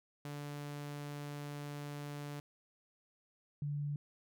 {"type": "tone pair in turn", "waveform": ["sawtooth", "sine"], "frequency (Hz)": [145.4, 145.4], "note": ["D3", "D3"], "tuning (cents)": [-17, -17], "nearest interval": "unison", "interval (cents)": 0, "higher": "neither", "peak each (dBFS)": [-38, -35], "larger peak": "second", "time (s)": [[0.25, 2.4], [3.62, 3.96]], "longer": "first", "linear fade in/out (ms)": 2, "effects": []}